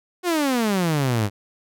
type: exponential sweep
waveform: sawtooth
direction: down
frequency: 369.5 to 98 Hz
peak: -15 dBFS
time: 0.23-1.3 s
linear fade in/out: 50 ms
effects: none